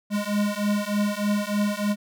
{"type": "beating tone pair", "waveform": "square", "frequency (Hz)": [204.7, 208], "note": ["G#3", "G#3"], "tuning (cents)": [-25, 3], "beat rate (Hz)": 3.3, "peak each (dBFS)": [-26, -26], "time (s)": [0.1, 1.96], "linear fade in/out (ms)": 50, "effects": []}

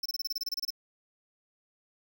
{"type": "tone bursts", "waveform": "square", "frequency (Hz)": 5320, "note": "E8", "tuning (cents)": 15, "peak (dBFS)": -30, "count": 13, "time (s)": [0.03, 0.705], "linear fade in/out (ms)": 5, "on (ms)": 27, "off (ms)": 27, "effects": ["11-bit"]}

